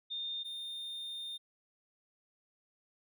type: tone pair in turn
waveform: sine / triangle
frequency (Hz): 3636 / 3636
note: A#7 / A#7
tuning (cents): -44 / -44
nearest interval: unison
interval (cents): 0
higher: neither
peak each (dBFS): -36 / -38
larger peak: first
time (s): 0.1-0.44 / 0.44-1.38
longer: second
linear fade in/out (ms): 20
effects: none

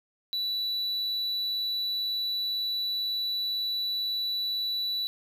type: tone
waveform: triangle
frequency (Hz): 3951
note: B7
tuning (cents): 0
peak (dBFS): -26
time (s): 0.33-5.07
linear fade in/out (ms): 0
effects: none

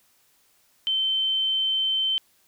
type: tone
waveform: sine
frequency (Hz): 3092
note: G7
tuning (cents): -24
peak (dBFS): -21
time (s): 0.87-2.18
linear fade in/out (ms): 0
effects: white hiss -63 dBFS RMS until 2.47 s

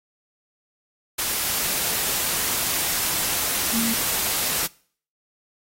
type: tone in noise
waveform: sine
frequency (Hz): 228.4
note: A#3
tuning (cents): -35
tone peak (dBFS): -23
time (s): 3.73-3.94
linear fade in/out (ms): 10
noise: white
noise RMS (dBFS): -24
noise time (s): 1.18-4.67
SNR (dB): -2
effects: noise-tail reverb RT60 0.5 s tail -23 dB re dry + AAC 48 kbps

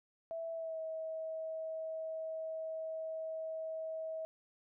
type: tone with pitch glide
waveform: sine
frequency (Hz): 659 to 641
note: E5 to E5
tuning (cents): -1 to -49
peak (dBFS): -38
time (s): 0.31-4.25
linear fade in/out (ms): 0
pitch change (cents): -48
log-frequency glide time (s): 0.53-0.79
effects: none

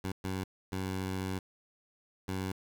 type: tone bursts at uneven times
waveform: 15% pulse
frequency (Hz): 94.4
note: F#2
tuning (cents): +35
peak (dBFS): -27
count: 4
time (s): 0.04-0.12 / 0.24-0.44 / 0.72-1.39 / 2.28-2.52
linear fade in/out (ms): 5
effects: 9-bit

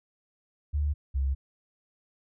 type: tone pair in turn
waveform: sine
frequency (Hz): 73.42 / 67.63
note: D2 / C#2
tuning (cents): 0 / -42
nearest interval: minor second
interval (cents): 142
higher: first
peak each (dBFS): -24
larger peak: neither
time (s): 0.73-0.94 / 1.14-1.35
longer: neither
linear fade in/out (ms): 20
effects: none

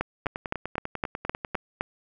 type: two click trains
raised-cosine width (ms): 0.5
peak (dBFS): -16 / -11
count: 14 / 8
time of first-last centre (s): 0.26-1.547 / 0.01-1.809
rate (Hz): 10.1 / 3.89
effects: none

